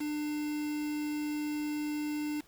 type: tone with quantisation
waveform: triangle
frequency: 299.2 Hz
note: D4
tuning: 32 cents sharp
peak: -30 dBFS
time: 0-2.41 s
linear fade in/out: 10 ms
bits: 7
effects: pink hiss -62 dBFS RMS until 2.47 s